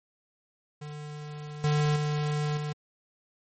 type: tone with level steps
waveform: square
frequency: 149.2 Hz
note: D3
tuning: 28 cents sharp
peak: -38 / -23 / -27 / -31 dBFS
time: 0.81-2.73 s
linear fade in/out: 10 ms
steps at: 1.64 / 1.96 / 2.57 s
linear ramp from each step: 2 ms
effects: MP3 32 kbps